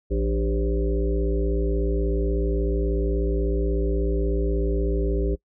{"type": "harmonic tone with a mistuned harmonic", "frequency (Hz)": 56.4, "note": "A1", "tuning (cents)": 44, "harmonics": [1, 3, 5, 7, 9, 10], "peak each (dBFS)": [-22, -32, -31, -27, -34, -40], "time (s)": [0.1, 5.36], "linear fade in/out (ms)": 20, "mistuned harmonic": 5, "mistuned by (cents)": 79, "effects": ["noise-tail reverb RT60 0.1 s tail -23 dB re dry"]}